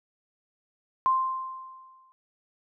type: tone with exponential decay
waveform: sine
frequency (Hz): 1046.5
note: C6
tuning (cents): 0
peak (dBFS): -18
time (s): 1.06-2.12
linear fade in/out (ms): 0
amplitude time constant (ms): 230
effects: none